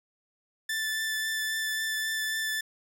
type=tone with vibrato; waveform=sawtooth; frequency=1760 Hz; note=A6; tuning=in tune; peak=-25 dBFS; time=0.69-2.61 s; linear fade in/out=5 ms; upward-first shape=triangle; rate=3.7 Hz; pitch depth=13 cents each way; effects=none